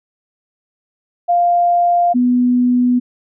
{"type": "tone pair in turn", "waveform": "sine", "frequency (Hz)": [698.5, 247], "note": ["F5", "B3"], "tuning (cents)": [0, 0], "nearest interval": "octave + tritone", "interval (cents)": 1800, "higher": "first", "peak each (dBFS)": -10, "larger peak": "neither", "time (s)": [[1.28, 2.14], [2.14, 3]], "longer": "neither", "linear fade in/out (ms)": 20, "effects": []}